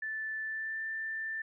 sine tone with pitch glide, 1756 to 1777.4 Hz, A6 to A6, -4 to +17 cents, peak -34 dBFS, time 0.02-1.42 s, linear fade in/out 5 ms, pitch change +21 cents, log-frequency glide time 0.43-0.82 s, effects none

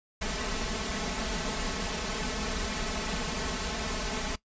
pink noise with comb filter, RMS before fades -32 dBFS, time 0.21-4.36 s, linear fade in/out 10 ms, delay 4.6 ms, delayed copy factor +1, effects noise-tail reverb RT60 0.1 s tail -19 dB re dry + resampled to 16000 Hz

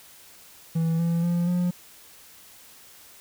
triangle tone with pitch steps, 164 / 168.42 / 172.95 / 177.61 Hz, E3 / E3 / F3 / F3, -9 / +37 / -17 / +29 cents, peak -19 dBFS, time 0.75-1.71 s, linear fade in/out 10 ms, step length 240 ms, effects white hiss -50 dBFS RMS until 3.2 s

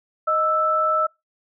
sine tone pair together, 622.3 / 1318.6 Hz, D#5 / E6, 0 / 0 cents, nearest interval octave + minor second, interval 1300 cents, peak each -23 / -18 dBFS, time 0.27-1.07 s, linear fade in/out 10 ms, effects noise-tail reverb RT60 0.2 s tail -25 dB re dry

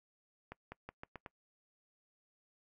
accelerating click train, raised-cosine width 0.5 ms, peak -30 dBFS, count 6, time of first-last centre 0.52-1.262 s, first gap 200 ms, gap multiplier 0.85, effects noise-tail reverb RT60 0.1 s tail -23 dB re dry

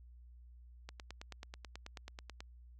click train, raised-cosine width 0.2 ms, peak -29 dBFS, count 15, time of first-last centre 0.89-2.405 s, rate 9.24 Hz, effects added 60 Hz sine -54 dBFS peak until 2.79 s

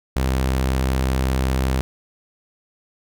sawtooth tone, 65.3 Hz, C2, 3 cents flat, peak -14 dBFS, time 0.16-1.81 s, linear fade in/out 0 ms, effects none

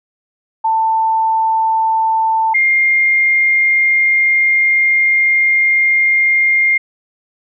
sine tone pair in turn, 890 / 2117 Hz, A5 / C7, +20 / +20 cents, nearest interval octave + minor third, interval 1500 cents, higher second, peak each -11 / -9 dBFS, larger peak second, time 0.64-2.54 / 2.54-6.78 s, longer second, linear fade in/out 10 ms, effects none

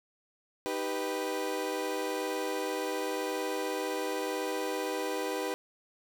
30% pulse chord, Eb augmented, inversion none, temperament equal, 311.1 / 392 / 493.9 Hz, Eb4 / G4 / B4, 0 / 0 / 0 cents, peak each -35 / -33 / -32 dBFS, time 0.66-5.54 s, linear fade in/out 0 ms, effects none

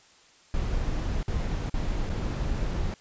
brown noise with dropouts, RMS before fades -28 dBFS, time 0.54-2.94 s, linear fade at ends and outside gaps 1 ms, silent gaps 1.23-1.28 / 1.697-1.741 / 2.093-2.098 s, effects white hiss -57 dBFS RMS until 3 s + resampled to 16000 Hz

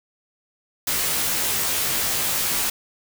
white noise with comb filter, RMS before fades -23 dBFS, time 0.87-2.7 s, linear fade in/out 5 ms, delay 17 ms, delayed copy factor -1, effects none

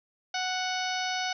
harmonic tone, 740 Hz, F#5, in tune, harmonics 1 / 2 / 3 / 4 / 5 / 6 / 7 / 8, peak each -32 / -35 / -37 / -38 / -39 / -40 / -40 / -41 dBFS, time 0.34-1.33 s, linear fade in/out 5 ms, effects none

